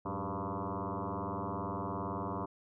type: tone with frequency modulation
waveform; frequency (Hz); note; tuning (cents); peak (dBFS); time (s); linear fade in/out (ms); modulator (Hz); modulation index
sine; 400.1; G4; +35; -34; 0.05-2.46; 10; 97.6; 7.7
effects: none